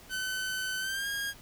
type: tone with pitch glide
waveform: sawtooth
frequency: 1519 to 1628 Hz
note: F#6 to G#6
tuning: +45 to -35 cents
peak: -28 dBFS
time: 0.09-1.34 s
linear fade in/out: 50 ms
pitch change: +120 cents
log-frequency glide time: 0.79-1.08 s
effects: pink hiss -53 dBFS RMS until 1.41 s